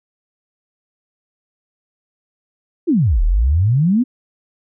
sine exponential two-way sweep, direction down then up, 381.1 to 36.71 to 263.2 Hz, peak -11 dBFS, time 2.87-4.04 s, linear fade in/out 20 ms, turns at 3.23 s, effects none

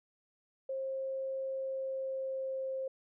sine tone with pitch glide, 533 to 529.3 Hz, C5 to C5, +32 to +20 cents, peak -34 dBFS, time 0.69-2.88 s, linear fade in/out 5 ms, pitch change -12 cents, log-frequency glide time 1.46-2.76 s, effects none

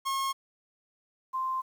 45% pulse / sine tone pair in turn, 1082 / 1044.7 Hz, C#6 / C6, -42 / -3 cents, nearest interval minor second, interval 61 cents, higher first, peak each -28 dBFS, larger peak neither, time 0.05-0.33 / 1.33-1.62 s, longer second, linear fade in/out 20 ms, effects 10-bit

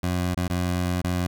20% pulse tone with dropouts, 89.4 Hz, F2, 41 cents sharp, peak -18 dBFS, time 0.03-1.27 s, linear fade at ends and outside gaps 5 ms, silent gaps 0.346-0.37 / 0.48-0.499 / 1.017-1.042 s, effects none

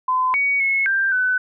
sine tone with pitch steps, 1021 / 2250 / 2185 / 1580 / 1505 Hz, C6 / C#7 / C#7 / G6 / F#6, -43 / +25 / -26 / +13 / +29 cents, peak -16 dBFS, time 0.08-1.38 s, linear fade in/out 5 ms, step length 260 ms, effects none

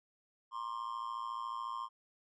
triangle tone with amplitude modulation, 1062 Hz, C6, 25 cents sharp, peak -32 dBFS, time 0.51-1.89 s, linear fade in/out 50 ms, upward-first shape sine, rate 114 Hz, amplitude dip 90%, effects resampled to 22050 Hz

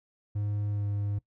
triangle tone with pitch glide, 103.3 to 102 Hz, G#2 to G#2, -9 to -31 cents, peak -26 dBFS, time 0.35-1.19 s, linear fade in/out 10 ms, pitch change -22 cents, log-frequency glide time 0.7-0.85 s, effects noise-tail reverb RT60 0.1 s tail -20 dB re dry

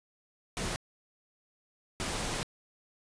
pink noise bursts at uneven times, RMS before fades -34 dBFS, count 2, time 0.57-0.76 / 2-2.43 s, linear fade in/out 0 ms, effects resampled to 22050 Hz

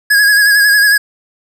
square tone with vibrato, 1661.2 Hz, G#6, in tune, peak -7 dBFS, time 0.1-0.98 s, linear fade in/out 10 ms, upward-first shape sine, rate 11 Hz, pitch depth 43 cents each way, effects none

